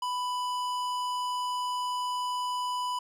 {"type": "tone with tanh clipping", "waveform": "sine", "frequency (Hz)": 993, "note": "B5", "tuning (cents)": 9, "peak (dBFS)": -31, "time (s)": [0.02, 2.99], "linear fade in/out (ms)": 5, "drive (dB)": 17, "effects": []}